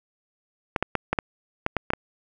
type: clicks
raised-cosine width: 0.5 ms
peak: -7 dBFS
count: 9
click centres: 0.762 / 0.826 / 0.953 / 1.13 / 1.188 / 1.664 / 1.767 / 1.904 / 1.935 s
effects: none